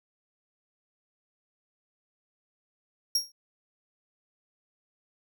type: tone with exponential decay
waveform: 40% pulse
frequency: 5588 Hz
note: F8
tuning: in tune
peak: -19 dBFS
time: 3.15-3.32 s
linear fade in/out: 5 ms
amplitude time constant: 35 ms
effects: none